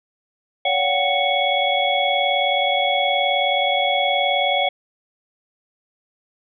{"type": "tone cluster", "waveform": "sine", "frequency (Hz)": [566, 723, 762, 2215, 3353], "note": ["C#5", "F#5", "G5", "C#7", "G#7"], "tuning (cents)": [36, -40, -49, -2, 16], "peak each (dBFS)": -23, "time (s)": [0.65, 4.69], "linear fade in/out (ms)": 5, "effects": []}